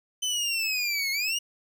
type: linear two-way sweep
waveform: 25% pulse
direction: down then up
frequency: 3059 to 2144 to 2904 Hz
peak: -22 dBFS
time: 0.22-1.39 s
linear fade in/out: 10 ms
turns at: 1.11 s
effects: none